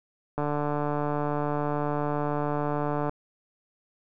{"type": "click train", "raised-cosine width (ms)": 1, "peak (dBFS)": -15, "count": 400, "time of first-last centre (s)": [0.38, 3.094], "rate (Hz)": 147, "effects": []}